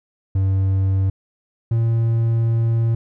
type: tone pair in turn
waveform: triangle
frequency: 96.1 / 114.71 Hz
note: G2 / A#2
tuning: -34 / -27 cents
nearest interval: minor third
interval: 307 cents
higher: second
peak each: -13 dBFS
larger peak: neither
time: 0.35-1.1 / 1.71-2.95 s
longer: second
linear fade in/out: 5 ms
effects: none